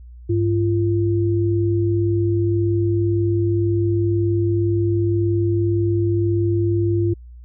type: tone pair together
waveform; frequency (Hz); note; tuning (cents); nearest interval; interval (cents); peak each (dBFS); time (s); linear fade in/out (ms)
sine; 101.9 / 342.7; G#2 / F4; -32 / -33; octave + major sixth; 2099; -18 / -19; 0.29-7.14; 10
effects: added 60 Hz sine -37 dBFS peak until 7.44 s